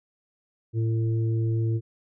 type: harmonic tone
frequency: 112.8 Hz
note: A2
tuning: 44 cents sharp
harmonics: 1 / 3 / 4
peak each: -22 / -32 / -41 dBFS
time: 0.73-1.81 s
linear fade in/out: 50 ms
effects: none